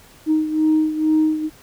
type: beating tone pair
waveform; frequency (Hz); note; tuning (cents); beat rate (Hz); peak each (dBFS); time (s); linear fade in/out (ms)
sine; 311.1 / 313.3; D#4 / D#4; 0 / +12; 2.2; -15 / -20; 0.26-1.5; 50
effects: tanh soft clip ceiling -9 dBFS + pink hiss -48 dBFS RMS until 1.62 s